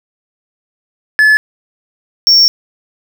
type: tone pair in turn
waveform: triangle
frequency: 1723 / 5482 Hz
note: A6 / F8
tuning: -37 / -33 cents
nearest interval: octave + minor sixth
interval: 2004 cents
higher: second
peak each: -3 dBFS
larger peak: neither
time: 1.19-1.37 / 2.27-2.48 s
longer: second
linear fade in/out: 0 ms
effects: none